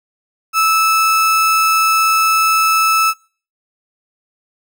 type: tone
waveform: 35% pulse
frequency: 1309 Hz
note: E6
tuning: 13 cents flat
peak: -9 dBFS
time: 0.53-3.14 s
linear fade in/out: 50 ms
effects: noise-tail reverb RT60 0.4 s tail -23 dB re dry